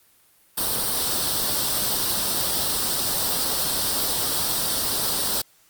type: noise with comb filter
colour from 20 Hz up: white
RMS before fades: -24 dBFS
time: 0.57-5.42 s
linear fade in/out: 10 ms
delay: 0.22 ms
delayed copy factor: +0.65
effects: white hiss -58 dBFS RMS until 5.69 s + Opus 32 kbps